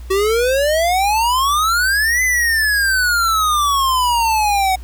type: exponential two-way sweep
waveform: square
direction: up then down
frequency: 376.1 to 2045 to 742 Hz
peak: -14 dBFS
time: 0.1-4.76 s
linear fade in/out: 10 ms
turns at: 2.23 s
effects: added 60 Hz sine -29 dBFS peak until 4.83 s + pink hiss -47 dBFS RMS until 4.83 s